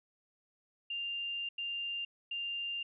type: tone bursts at uneven times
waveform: sine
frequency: 2794 Hz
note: F7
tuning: in tune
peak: -35 dBFS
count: 3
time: 0.9-1.49 / 1.58-2.05 / 2.31-2.83 s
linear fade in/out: 5 ms
effects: none